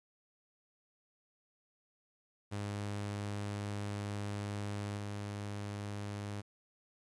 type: tone with level steps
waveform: sawtooth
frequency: 102.3 Hz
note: G#2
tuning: 26 cents flat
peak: -33 / -35 dBFS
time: 2.51-6.42 s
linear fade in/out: 20 ms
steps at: 4.97 s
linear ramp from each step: 2 ms
effects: resampled to 24000 Hz + 12-bit